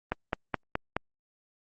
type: click train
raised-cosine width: 0.5 ms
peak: -12 dBFS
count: 5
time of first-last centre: 0.12-0.966 s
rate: 4.73 Hz
effects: Opus 24 kbps